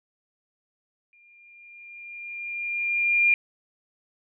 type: tone with exponential growth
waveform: sine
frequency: 2402 Hz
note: D7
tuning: 38 cents sharp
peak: -15 dBFS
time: 1.13-3.34 s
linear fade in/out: 1 ms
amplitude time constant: 480 ms
effects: none